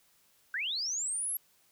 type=linear sweep; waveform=sine; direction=up; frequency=1480 to 11550 Hz; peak=-31 dBFS; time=0.54-1.37 s; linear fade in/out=2 ms; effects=white hiss -67 dBFS RMS until 1.71 s